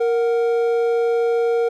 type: tone pair together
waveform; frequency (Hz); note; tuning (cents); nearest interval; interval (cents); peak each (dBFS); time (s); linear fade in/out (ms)
triangle; 466.2 / 739.5; A#4 / F#5; 0 / -1; minor sixth; 799; -14 / -26; 0-1.69; 10
effects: none